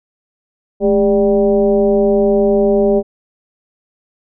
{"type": "tone with frequency modulation", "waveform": "sine", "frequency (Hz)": 401.8, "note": "G4", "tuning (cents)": 43, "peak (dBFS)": -9, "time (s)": [0.8, 3.03], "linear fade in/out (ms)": 50, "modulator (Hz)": 188, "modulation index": 1.1, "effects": []}